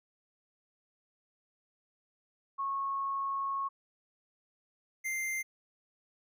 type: tone pair in turn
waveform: sine / square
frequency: 1097 / 2092 Hz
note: C#6 / C7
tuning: -18 / -1 cents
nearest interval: major seventh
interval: 1117 cents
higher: second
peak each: -31 / -33 dBFS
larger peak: first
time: 2.58-3.69 / 5.04-5.43 s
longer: first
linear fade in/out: 20 ms
effects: none